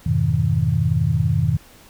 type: chord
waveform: sine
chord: F half-diminished seventh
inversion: none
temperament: just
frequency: 87.31 / 104.77 / 125.72 / 157.15 Hz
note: F2 / Ab2 / Cb3 / Eb3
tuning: 0 / +16 / +31 / +18 cents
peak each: -23 / -22 / -21 / -20 dBFS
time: 0.06-1.57 s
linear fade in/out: 5 ms
effects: pink hiss -48 dBFS RMS until 1.89 s